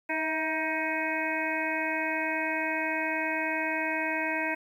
harmonic tone with a mistuned harmonic, 314.5 Hz, D#4, 19 cents sharp, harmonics 1 / 2 / 3 / 5 / 6 / 7 / 8, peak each -35 / -35 / -35 / -35 / -35 / -35 / -35 dBFS, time 0.09-4.55 s, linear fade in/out 10 ms, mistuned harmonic 2, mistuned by +42 cents, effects 10-bit

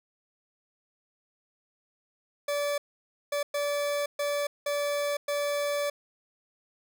40% pulse tone bursts at uneven times, 578 Hz, D5, 28 cents flat, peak -26 dBFS, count 6, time 2.48-2.78 / 3.32-3.43 / 3.54-4.06 / 4.19-4.47 / 4.66-5.17 / 5.28-5.9 s, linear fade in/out 5 ms, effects none

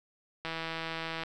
click train, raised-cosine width 0.3 ms, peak -20 dBFS, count 129, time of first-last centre 0.45-1.235 s, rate 163 Hz, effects none

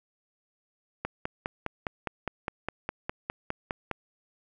click train, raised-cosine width 0.5 ms, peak -15 dBFS, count 15, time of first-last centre 1.05-3.913 s, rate 4.89 Hz, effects none

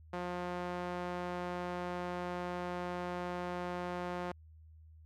sawtooth tone with band-pass filter, 177.7 Hz, F3, 30 cents sharp, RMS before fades -39 dBFS, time 0.13-4.32 s, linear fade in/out 5 ms, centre 820 Hz, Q 0.74, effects added 79 Hz sine -54 dBFS peak until 5.05 s

